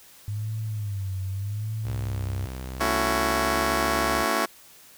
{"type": "tone with vibrato", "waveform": "sine", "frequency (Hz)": 101.9, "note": "G#2", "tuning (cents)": -32, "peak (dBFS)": -27, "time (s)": [0.28, 2.46], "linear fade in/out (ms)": 0, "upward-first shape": "sine", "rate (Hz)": 0.83, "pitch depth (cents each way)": 130}
{"type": "tone with pitch glide", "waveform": "sawtooth", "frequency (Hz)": [64.6, 67.58], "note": ["C2", "C#2"], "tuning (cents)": [-21, -43], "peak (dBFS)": -29, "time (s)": [1.83, 4.26], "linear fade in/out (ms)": 50, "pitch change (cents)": 78, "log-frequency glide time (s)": [3.08, 3.59]}
{"type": "chord", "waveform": "10% pulse", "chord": "F# minor seventh", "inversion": "first", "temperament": "just", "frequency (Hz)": [222, 277.5, 333, 370], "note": ["A3", "C#4", "E4", "F#4"], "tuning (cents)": [16, 2, 18, 0], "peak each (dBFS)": -21, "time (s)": [2.8, 4.46], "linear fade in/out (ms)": 10}
{"effects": ["white hiss -51 dBFS RMS until 4.97 s"]}